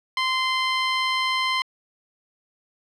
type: tone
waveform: 15% pulse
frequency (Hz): 1038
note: C6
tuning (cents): -14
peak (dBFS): -14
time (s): 0.17-1.62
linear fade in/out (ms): 2
effects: low-pass 5000 Hz 12 dB/octave